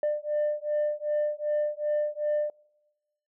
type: beating tone pair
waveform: sine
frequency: 596 / 598.6 Hz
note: D5 / D5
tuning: +25 / +33 cents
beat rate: 2.6 Hz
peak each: -27 dBFS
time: 0.03-2.5 s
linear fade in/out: 2 ms
effects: noise-tail reverb RT60 1.0 s tail -23 dB re dry + tanh soft clip ceiling -21 dBFS